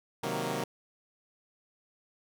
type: chord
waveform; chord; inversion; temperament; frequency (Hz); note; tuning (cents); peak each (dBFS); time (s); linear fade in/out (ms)
10% pulse; C half-diminished seventh; none; equal; 130.81 / 155.56 / 185 / 233.1; C3 / Eb3 / Gb3 / Bb3; 0 / 0 / 0 / 0; -29; 0.23-0.64; 5
effects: none